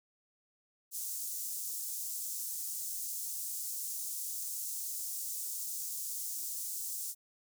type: high-pass noise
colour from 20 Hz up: pink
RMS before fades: -39 dBFS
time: 0.91-7.15 s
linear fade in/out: 50 ms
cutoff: 6600 Hz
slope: 24 dB/octave
effects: none